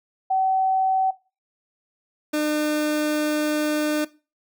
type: tone pair in turn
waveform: sine / 30% pulse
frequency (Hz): 761 / 302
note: F#5 / D4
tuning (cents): +48 / +48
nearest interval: octave + major third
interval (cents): 1600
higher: first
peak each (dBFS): -18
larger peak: neither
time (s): 0.3-1.11 / 2.33-4.05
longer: second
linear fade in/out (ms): 10
effects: noise-tail reverb RT60 0.3 s tail -18 dB re dry